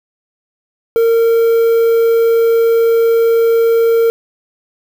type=tone with quantisation; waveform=triangle; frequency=459 Hz; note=A#4; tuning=27 cents flat; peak=-6 dBFS; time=0.96-4.1 s; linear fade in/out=0 ms; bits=5; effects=none